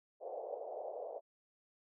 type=band-pass noise; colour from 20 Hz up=pink; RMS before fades=-44 dBFS; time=0.2-1.21 s; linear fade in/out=50 ms; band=470 to 720 Hz; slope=48 dB/octave; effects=none